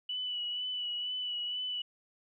sine tone with vibrato, 2960 Hz, F#7, in tune, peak -33 dBFS, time 0.09-1.82 s, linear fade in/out 5 ms, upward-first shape sine, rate 2.1 Hz, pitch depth 24 cents each way, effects none

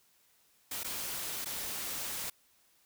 white noise with dropouts, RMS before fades -38 dBFS, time 0.71-2.3 s, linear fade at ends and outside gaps 5 ms, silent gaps 0.834-0.844 / 1.447-1.457 s, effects white hiss -68 dBFS RMS until 2.85 s

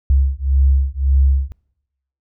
sine beating tone pair, 67 / 68.8 Hz, C2 / C#2, +42 / -12 cents, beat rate 1.8 Hz, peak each -15 dBFS, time 0.1-1.52 s, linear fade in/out 0 ms, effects noise-tail reverb RT60 0.8 s tail -23 dB re dry

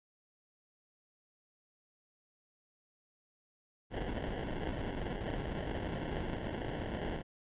pink noise with sample-and-hold, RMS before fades -38 dBFS, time 3.9-7.23 s, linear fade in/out 50 ms, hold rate 1225 Hz, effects resampled to 8000 Hz

